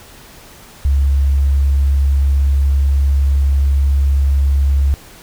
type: tone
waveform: sine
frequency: 69.3 Hz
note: C#2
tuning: in tune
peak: -9 dBFS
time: 0.85-4.94 s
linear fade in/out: 0 ms
effects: tanh soft clip ceiling -5 dBFS + pink hiss -40 dBFS RMS until 5.22 s